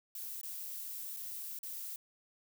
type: noise with dropouts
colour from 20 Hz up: violet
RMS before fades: -43 dBFS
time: 0.15-1.96 s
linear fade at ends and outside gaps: 1 ms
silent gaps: 0.413-0.432 / 1.165-1.17 / 1.589-1.631 s
effects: none